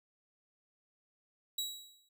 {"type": "tone with exponential decay", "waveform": "sawtooth", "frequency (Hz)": 3880, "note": "B7", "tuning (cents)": -31, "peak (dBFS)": -29, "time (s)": [1.58, 2.09], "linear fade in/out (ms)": 5, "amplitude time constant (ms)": 110, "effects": []}